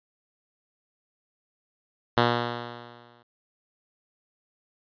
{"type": "tone with exponential decay", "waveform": "5% pulse", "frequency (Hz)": 120, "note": "B2", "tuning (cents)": -49, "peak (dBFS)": -6, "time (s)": [2.17, 3.23], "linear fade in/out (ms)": 5, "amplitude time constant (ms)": 230, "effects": ["resampled to 11025 Hz"]}